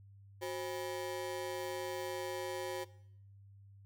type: ring-modulated tone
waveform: 35% pulse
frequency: 449.6 Hz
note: A4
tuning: 37 cents sharp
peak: -33 dBFS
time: 0.41-2.85 s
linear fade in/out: 20 ms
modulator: 81.7 Hz
effects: noise-tail reverb RT60 0.7 s tail -19 dB re dry + added 99 Hz sine -55 dBFS peak until 3.85 s